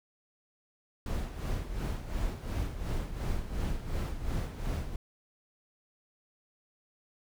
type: noise with tremolo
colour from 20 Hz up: brown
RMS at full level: -31 dBFS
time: 1.06-4.96 s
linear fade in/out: 2 ms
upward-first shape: sine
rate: 2.8 Hz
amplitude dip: 65%
effects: none